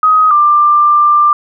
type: tone pair in turn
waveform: sine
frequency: 1258 / 1187.4 Hz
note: D#6 / D6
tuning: +19 / +19 cents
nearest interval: minor second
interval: 100 cents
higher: first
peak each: -5 dBFS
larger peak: neither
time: 0.03-0.31 / 0.31-1.33 s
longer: second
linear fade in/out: 2 ms
effects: none